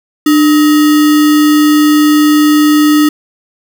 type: tone with sample-and-hold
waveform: sine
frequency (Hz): 300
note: D4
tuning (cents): +37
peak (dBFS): -4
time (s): 0.26-3.09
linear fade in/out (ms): 5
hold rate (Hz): 1575
effects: none